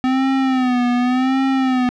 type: tone with vibrato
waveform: square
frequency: 255.4 Hz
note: C4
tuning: 42 cents flat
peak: -15 dBFS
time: 0.04-1.89 s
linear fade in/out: 0 ms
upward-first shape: sine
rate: 0.88 Hz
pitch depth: 82 cents each way
effects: low-pass 3000 Hz 12 dB/octave